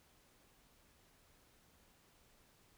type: silence
effects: pink hiss -69 dBFS RMS until 2.77 s